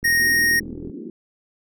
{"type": "click train", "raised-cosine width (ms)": 3, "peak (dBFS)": -23, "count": 37, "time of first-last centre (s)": [0.03, 0.897], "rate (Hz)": 41.5}
{"type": "tone", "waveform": "square", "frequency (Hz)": 1863, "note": "A#6", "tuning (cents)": -2, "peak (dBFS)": -16, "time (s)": [0.04, 0.6], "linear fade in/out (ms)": 10}
{"type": "band-pass noise", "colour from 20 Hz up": "pink", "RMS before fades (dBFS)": -35, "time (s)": [0.2, 1.1], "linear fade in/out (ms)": 2, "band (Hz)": [200, 380], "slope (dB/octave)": 48}
{"effects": []}